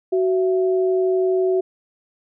sine tone pair together, 373.6 / 667.1 Hz, F#4 / E5, +17 / +20 cents, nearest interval minor seventh, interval 1003 cents, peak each -16 / -26 dBFS, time 0.12-1.61 s, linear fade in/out 10 ms, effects none

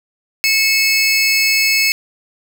25% pulse tone pair together, 2186 / 2600 Hz, C#7 / E7, -25 / -24 cents, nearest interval minor third, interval 301 cents, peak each -11 dBFS, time 0.44-1.92 s, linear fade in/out 0 ms, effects none

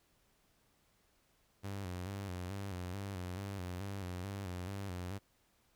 sawtooth tone with vibrato, 94.4 Hz, F#2, 35 cents sharp, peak -36 dBFS, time 1.63-5.19 s, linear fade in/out 20 ms, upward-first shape square, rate 2.3 Hz, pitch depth 83 cents each way, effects pink hiss -73 dBFS RMS until 5.75 s

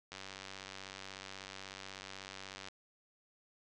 click train, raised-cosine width 0.2 ms, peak -28 dBFS, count 248, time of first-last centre 0.12-2.685 s, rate 96.3 Hz, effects resampled to 24000 Hz

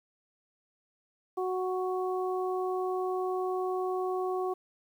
harmonic tone, 370 Hz, F#4, in tune, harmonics 1 / 2 / 3, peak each -30 / -35 / -38 dBFS, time 1.37-4.54 s, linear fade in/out 10 ms, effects 10-bit

